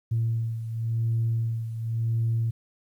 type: beating tone pair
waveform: sine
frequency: 114.1 / 115.03 Hz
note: A#2 / A#2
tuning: -37 / -23 cents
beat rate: 0.93 Hz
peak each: -24 / -30 dBFS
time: 0.11-2.51 s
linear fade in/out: 10 ms
effects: tanh soft clip ceiling -18 dBFS + 10-bit